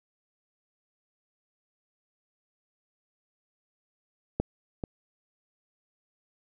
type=clicks; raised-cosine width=2 ms; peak=-12 / -19 dBFS; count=2; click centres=4.4 / 4.838 s; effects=none